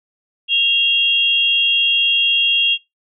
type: tone pair together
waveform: sine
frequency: 2774 / 3272 Hz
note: F7 / G#7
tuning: -12 / -26 cents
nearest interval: minor third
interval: 286 cents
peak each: -15 dBFS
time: 0.48-2.78 s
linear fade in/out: 50 ms
effects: noise-tail reverb RT60 0.2 s tail -22 dB re dry